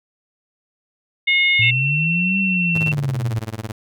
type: harmonic tone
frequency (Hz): 720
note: F#5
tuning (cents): -47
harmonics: 3 / 4 / 5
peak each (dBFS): -14 / -23 / -22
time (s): 1.27-1.71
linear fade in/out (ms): 10
type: linear two-way sweep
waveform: sine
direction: up then down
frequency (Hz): 109.7 to 196.1 to 109.7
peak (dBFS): -19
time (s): 1.59-3.39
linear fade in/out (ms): 5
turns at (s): 2.39
type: tone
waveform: sine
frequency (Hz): 2706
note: E7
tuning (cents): +45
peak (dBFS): -18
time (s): 1.62-2.92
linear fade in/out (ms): 2
type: tone with tremolo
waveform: sawtooth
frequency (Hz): 110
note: A2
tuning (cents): 0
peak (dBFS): -19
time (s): 2.75-3.72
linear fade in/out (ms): 5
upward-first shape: sine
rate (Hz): 18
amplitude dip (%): 100
effects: none